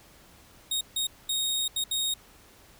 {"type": "tone bursts at uneven times", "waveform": "sawtooth", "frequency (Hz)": 3733, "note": "A#7", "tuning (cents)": 2, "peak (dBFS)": -23, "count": 5, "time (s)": [[0.71, 0.81], [0.96, 1.07], [1.29, 1.68], [1.76, 1.84], [1.91, 2.14]], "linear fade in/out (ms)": 5, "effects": ["pink hiss -55 dBFS RMS until 2.79 s"]}